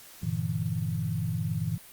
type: chord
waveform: sine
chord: E half-diminished seventh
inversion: first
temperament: equal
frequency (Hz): 98 / 116.54 / 146.83 / 164.81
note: G2 / Bb2 / D3 / E3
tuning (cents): 0 / 0 / 0 / 0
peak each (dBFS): -34 / -32 / -35 / -31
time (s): 0.23-1.78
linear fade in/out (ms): 5
effects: white hiss -50 dBFS RMS until 1.92 s + Opus 48 kbps